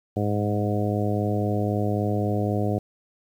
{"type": "harmonic tone with a mistuned harmonic", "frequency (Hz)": 103.83, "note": "G#2", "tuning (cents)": 0, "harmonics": [1, 2, 3, 4, 5, 6, 7], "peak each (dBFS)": [-25, -28, -30, -31, -32, -33, -33], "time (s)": [0.16, 2.79], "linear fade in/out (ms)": 10, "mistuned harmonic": 1, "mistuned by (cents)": 20, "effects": ["9-bit"]}